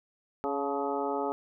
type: harmonic tone with a mistuned harmonic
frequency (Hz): 140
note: C#3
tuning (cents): +18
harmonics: 2 / 3 / 4 / 5 / 6 / 7 / 8 / 9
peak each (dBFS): -36 / -33 / -37 / -37 / -34 / -47 / -45 / -39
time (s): 0.44-1.32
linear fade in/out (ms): 0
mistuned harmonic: 6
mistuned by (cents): +47
effects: none